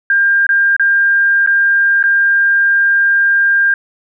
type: tone with dropouts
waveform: sine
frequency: 1600 Hz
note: G6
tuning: 35 cents sharp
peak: -8 dBFS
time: 0.1-3.74 s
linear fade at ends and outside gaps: 2 ms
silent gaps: 0.467-0.491 / 0.765-0.796 / 1.463-1.473 / 2.028-2.038 s
effects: none